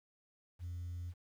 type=tone; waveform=sine; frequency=87.31 Hz; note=F2; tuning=in tune; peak=-38 dBFS; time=0.59-1.14 s; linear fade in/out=50 ms; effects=tanh soft clip ceiling -38 dBFS + 11-bit